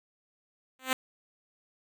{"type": "tone with exponential growth", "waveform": "5% pulse", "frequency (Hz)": 259.7, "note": "C4", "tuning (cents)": -13, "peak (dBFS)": -11, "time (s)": [0.79, 0.93], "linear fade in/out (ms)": 2, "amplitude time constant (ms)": 30, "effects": []}